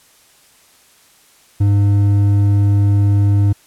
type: tone with hard clipping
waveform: triangle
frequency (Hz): 101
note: G#2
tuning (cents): -48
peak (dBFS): -11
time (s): 1.6-3.53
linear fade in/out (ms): 10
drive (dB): 9
effects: white hiss -50 dBFS RMS until 3.66 s + low-pass 12000 Hz 12 dB/octave